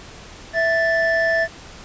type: tone pair together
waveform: triangle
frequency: 659 / 1759.3 Hz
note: E5 / A6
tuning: -1 / -1 cents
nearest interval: octave + perfect fourth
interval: 1700 cents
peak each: -17 dBFS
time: 0.53-1.48 s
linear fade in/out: 50 ms
effects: pink hiss -40 dBFS RMS until 1.84 s + resampled to 16000 Hz